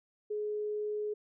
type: tone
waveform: sine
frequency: 420.9 Hz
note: G#4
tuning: 23 cents sharp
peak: -32 dBFS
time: 0.3-1.14 s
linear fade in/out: 10 ms
effects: none